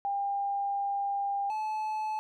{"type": "tone pair in turn", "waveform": ["sine", "triangle"], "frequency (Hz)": [800, 863.5], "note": ["G5", "A5"], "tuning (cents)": [35, -33], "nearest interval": "minor second", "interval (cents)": 132, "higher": "second", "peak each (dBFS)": -28, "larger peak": "neither", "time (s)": [[0.05, 1.5], [1.5, 2.19]], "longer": "first", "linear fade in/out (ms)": 0, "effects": []}